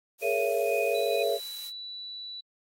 blue noise, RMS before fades -43 dBFS, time 0.18-1.72 s, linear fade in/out 50 ms
sine chord, A# half-diminished seventh, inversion third, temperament just, 419.5 / 466.2 / 559.4 / 671.3 Hz, G#4 / A#4 / C#5 / E5, +17 / 0 / +16 / +31 cents, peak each -30 dBFS, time 0.21-1.39 s, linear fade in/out 50 ms
sine tone with tremolo, 2489 Hz, D#7, in tune, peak -31 dBFS, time 0.22-1.23 s, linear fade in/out 5 ms, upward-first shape sine, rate 2.1 Hz, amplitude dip 75%
sine tone, 3951 Hz, B7, in tune, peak -37 dBFS, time 0.94-2.41 s, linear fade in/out 10 ms
effects AAC 48 kbps

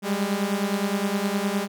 sawtooth beating tone pair, 196 / 205.7 Hz, G3 / G#3, 0 / -16 cents, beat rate 9.7 Hz, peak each -22 dBFS, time 0.02-1.68 s, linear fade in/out 50 ms, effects none

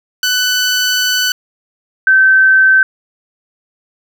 15% pulse / sine tone pair in turn, 1496 / 1543.4 Hz, F#6 / G6, +19 / -27 cents, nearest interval minor second, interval 54 cents, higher second, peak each -5 dBFS, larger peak neither, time 0.23-1.32 / 2.07-2.83 s, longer first, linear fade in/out 2 ms, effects none

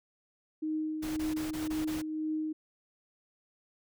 sine tone with tremolo, 311.1 Hz, D#4, in tune, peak -29 dBFS, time 0.62-2.53 s, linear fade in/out 10 ms, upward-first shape triangle, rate 1.9 Hz, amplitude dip 45%
pink noise bursts, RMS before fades -42 dBFS, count 6, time 1.02-2.02 s, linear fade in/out 10 ms, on 150 ms, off 20 ms
effects none

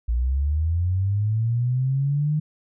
sine linear sweep, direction up, 56.2 to 154.1 Hz, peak -19 dBFS, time 0.08-2.4 s, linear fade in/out 10 ms, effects none

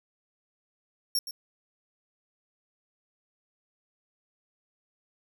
sawtooth tone with echo, 5520 Hz, F8, 21 cents flat, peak -22 dBFS, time 1.15-1.19 s, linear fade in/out 2 ms, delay 120 ms, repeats 1, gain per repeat -11 dB, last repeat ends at 1.31 s, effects none

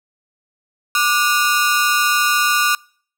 sawtooth ring-modulated tone, 1318.5 Hz, E6, in tune, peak -7 dBFS, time 0.95-2.75 s, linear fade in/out 2 ms, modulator 133 Hz, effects noise-tail reverb RT60 0.5 s tail -25 dB re dry

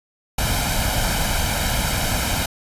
pink noise with comb filter, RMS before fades -21 dBFS, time 0.38-2.46 s, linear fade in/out 5 ms, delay 1.3 ms, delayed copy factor +0.65, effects resampled to 32000 Hz

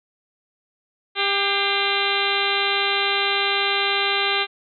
harmonic tone with a mistuned harmonic, 397.7 Hz, G4, 25 cents sharp, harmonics 1 / 2 / 3 / 4 / 5 / 6 / 7 / 8 / 9 / 10, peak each -28 / -28 / -28 / -28 / -28 / -28 / -28 / -28 / -28 / -28 dBFS, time 1.15-4.47 s, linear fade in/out 50 ms, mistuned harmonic 5, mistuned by +63 cents, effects none

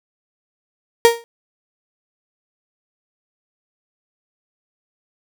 35% pulse tone with exponential decay, 466.2 Hz, A#4, in tune, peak -3 dBFS, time 1.05-1.24 s, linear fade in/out 0 ms, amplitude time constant 40 ms, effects none

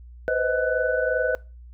sine tone cluster, 496.4 / 519 / 629 / 1493 Hz, B4 / C5 / D#5 / F#6, +9 / -14 / +19 / +15 cents, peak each -26 dBFS, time 0.28-1.35 s, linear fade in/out 0 ms, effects noise-tail reverb RT60 0.3 s tail -23 dB re dry + added 60 Hz sine -41 dBFS peak until 1.73 s

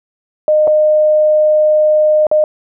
sine tone with dropouts, 612 Hz, D#5, 29 cents flat, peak -7 dBFS, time 0.48-2.44 s, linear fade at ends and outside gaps 1 ms, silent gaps 0.673-0.677 / 2.268-2.314 s, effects none

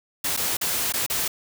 white noise with dropouts, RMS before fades -25 dBFS, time 0.24-1.28 s, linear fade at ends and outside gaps 5 ms, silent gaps 0.366-0.373 / 0.57-0.612 / 0.924-0.937 / 1.064-1.099 s, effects none

